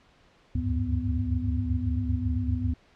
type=tone cluster; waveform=sine; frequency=72 / 77.1 / 95.2 / 102.8 / 249.6 Hz; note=D2 / D#2 / F#2 / G#2 / B3; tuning=-34 / -15 / +50 / -17 / +19 cents; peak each=-31 dBFS; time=0.55-2.74 s; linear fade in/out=5 ms; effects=pink hiss -60 dBFS RMS until 2.95 s + low-pass 4000 Hz 12 dB/octave